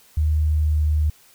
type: tone with pitch glide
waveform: sine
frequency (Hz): 76.8 to 76.18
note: D#2 to D#2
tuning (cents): -22 to -36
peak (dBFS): -16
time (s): 0.17-1.1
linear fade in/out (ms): 5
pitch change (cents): -14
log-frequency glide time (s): 0.5-0.79
effects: white hiss -53 dBFS RMS until 1.34 s